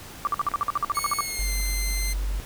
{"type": "tone bursts", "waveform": "sine", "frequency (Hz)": 1169, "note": "D6", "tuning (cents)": -8, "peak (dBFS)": -20, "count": 14, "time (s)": [0.25, 1.207], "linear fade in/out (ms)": 0, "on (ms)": 21, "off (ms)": 51}
{"type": "clicks", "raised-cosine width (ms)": 0.5, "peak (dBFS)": [-25, -20], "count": 2, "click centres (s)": [0.469, 0.516]}
{"type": "tone with pitch glide", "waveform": "10% pulse", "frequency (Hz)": [2200, 2077], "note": ["C#7", "C7"], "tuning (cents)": [-14, -13], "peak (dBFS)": -20, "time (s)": [0.94, 2.14], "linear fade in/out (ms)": 20, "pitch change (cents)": -99, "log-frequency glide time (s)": [1.19, 1.53]}
{"type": "tone", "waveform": "sine", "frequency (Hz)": 47.77, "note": "G1", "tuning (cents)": -44, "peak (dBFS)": -24, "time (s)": [1.39, 2.4], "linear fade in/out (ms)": 0}
{"effects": ["pink hiss -42 dBFS RMS until 2.45 s"]}